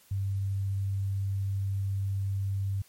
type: tone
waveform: sine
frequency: 98 Hz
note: G2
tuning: in tune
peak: -27 dBFS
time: 0.11-2.82 s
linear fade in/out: 5 ms
effects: white hiss -60 dBFS RMS until 2.88 s + MP3 64 kbps